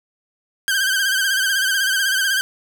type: tone with vibrato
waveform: sawtooth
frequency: 1568 Hz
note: G6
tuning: in tune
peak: -13 dBFS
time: 0.68-2.41 s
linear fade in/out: 0 ms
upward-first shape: sine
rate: 16 Hz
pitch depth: 65 cents each way
effects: none